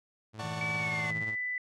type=tone with tremolo; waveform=sawtooth; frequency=108.9 Hz; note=A2; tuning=17 cents flat; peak=-33 dBFS; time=0.33-1.36 s; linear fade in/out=50 ms; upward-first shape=triangle; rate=17 Hz; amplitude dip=65%
type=chord; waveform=sawtooth; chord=D major seventh; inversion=none; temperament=equal with one note detuned; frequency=587.3 / 740 / 892.8 / 1108.7 Hz; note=D5 / F#5 / A5 / C#6; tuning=0 / 0 / +25 / 0 cents; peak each=-39 dBFS; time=0.39-1.11 s; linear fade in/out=5 ms
type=tone; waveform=sine; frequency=160.2 Hz; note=E3; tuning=49 cents flat; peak=-38 dBFS; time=0.42-1.23 s; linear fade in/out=20 ms
type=tone with pitch glide; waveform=sine; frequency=2288 to 1991.8 Hz; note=D7 to B6; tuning=-46 to +14 cents; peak=-31 dBFS; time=0.61-1.58 s; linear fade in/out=2 ms; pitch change=-240 cents; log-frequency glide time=0.77-1.14 s
effects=low-pass 7000 Hz 12 dB/octave